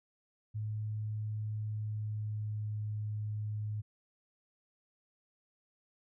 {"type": "tone with pitch glide", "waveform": "sine", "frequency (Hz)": [107.2, 106.09], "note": ["A2", "G#2"], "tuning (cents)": [-45, 37], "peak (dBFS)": -34, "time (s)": [0.54, 3.82], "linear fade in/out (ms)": 20, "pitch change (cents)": -18, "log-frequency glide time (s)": [1.56, 2.85], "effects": []}